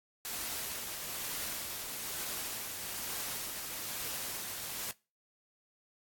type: noise with tremolo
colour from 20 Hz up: white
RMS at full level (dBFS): -38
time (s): 0.25-4.91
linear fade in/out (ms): 0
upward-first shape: sine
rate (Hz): 1.1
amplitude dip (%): 30
effects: noise-tail reverb RT60 0.3 s tail -22 dB re dry + AAC 64 kbps